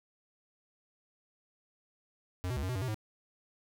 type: tone with pitch steps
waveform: square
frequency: 90.6 / 125.4 / 69.9 / 92.8 / 126 / 95.1 / 129.1 / 107.7 Hz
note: F#2 / B2 / C#2 / F#2 / B2 / F#2 / C3 / A2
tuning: -36 / +27 / +15 / +6 / +35 / +48 / -23 / -37 cents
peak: -33 dBFS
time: 2.44-2.944 s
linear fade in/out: 0 ms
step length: 63 ms
effects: none